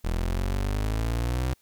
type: exponential sweep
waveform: 30% pulse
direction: up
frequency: 40.41 to 65.41 Hz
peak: -22 dBFS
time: 0.04-1.54 s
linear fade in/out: 10 ms
effects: white hiss -65 dBFS RMS until 1.61 s